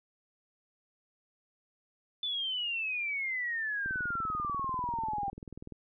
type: exponential sweep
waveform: sine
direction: down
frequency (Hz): 3520 to 784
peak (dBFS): -31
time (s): 2.23-5.3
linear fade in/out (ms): 2
type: click train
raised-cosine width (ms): 3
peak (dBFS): -31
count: 39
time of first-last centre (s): 3.86-5.723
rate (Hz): 20.4
effects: none